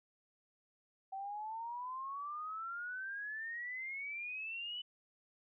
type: exponential sweep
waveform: sine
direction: up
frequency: 763 to 3000 Hz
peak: -40 dBFS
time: 1.12-4.82 s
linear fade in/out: 10 ms
effects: none